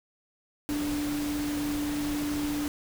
sine tone in noise, 293.7 Hz, D4, in tune, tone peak -28 dBFS, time 0.69-2.68 s, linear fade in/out 0 ms, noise pink, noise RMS -37 dBFS, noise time 0.69-2.68 s, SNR +6 dB, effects none

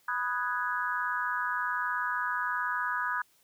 sine chord, G# minor seventh, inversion first, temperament equal, 987.8 / 1244.5 / 1480 / 1661.2 Hz, B5 / D#6 / F#6 / G#6, 0 / 0 / 0 / 0 cents, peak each -34 dBFS, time 0.08-3.22 s, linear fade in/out 5 ms, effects white hiss -66 dBFS RMS until 3.43 s

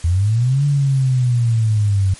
sine linear two-way sweep, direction up then down, 80.4 to 145.1 to 93.7 Hz, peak -12 dBFS, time 0.04-2.14 s, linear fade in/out 5 ms, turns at 0.65 s, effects white hiss -40 dBFS RMS until 2.19 s + MP3 48 kbps

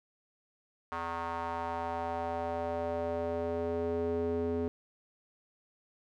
square tone with band-pass filter sweep, 84 Hz, E2, 33 cents sharp, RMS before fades -34 dBFS, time 0.92-4.68 s, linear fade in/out 0 ms, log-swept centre 1100 to 360 Hz, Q 2.9, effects none

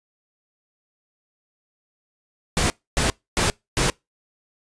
pink noise bursts, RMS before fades -20 dBFS, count 4, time 2.57-3.9 s, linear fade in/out 0 ms, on 130 ms, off 270 ms, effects noise-tail reverb RT60 0.2 s tail -25 dB re dry + resampled to 22050 Hz

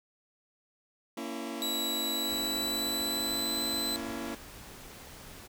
sawtooth chord, A# diminished, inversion none, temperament just, 233.1 / 279.7 / 335.6 Hz, A#3 / C#4 / E4, 0 / +16 / +31 cents, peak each -36 dBFS, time 1.17-4.35 s, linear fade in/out 5 ms
sawtooth tone with pitch glide, 3915 to 4020 Hz, B7 to B7, -16 to +30 cents, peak -28 dBFS, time 1.62-3.96 s, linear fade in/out 0 ms, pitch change +46 cents, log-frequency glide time 1.89-3.74 s
pink noise, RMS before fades -48 dBFS, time 2.28-5.48 s, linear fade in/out 20 ms
effects none

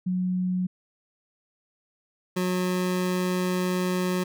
sine / 25% pulse tone pair in turn, 182.8 / 182.07 Hz, F#3 / F#3, -21 / -28 cents, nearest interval unison, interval 7 cents, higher first, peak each -23 / -20 dBFS, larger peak second, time 0.06-0.67 / 2.36-4.24 s, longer second, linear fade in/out 10 ms, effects none

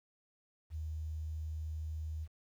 sine tone, 78.3 Hz, D#2, 11 cents sharp, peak -37 dBFS, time 0.7-2.28 s, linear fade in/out 50 ms, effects 11-bit

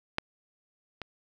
clicks, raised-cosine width 0.3 ms, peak -11 / -21 dBFS, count 2, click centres 0.184 / 1.017 s, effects none

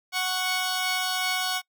10% pulse tone pair together, 740 / 1108.7 Hz, F#5 / C#6, 0 / 0 cents, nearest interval perfect fifth, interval 700 cents, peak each -18 / -21 dBFS, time 0.12-1.62 s, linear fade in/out 50 ms, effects noise-tail reverb RT60 0.1 s tail -25 dB re dry

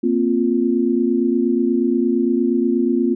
sine chord, Bb suspended second, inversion none, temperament equal, 233.1 / 261.6 / 349.2 Hz, Bb3 / C4 / F4, 0 / 0 / 0 cents, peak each -19 dBFS, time 0.03-3.15 s, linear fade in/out 10 ms, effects none

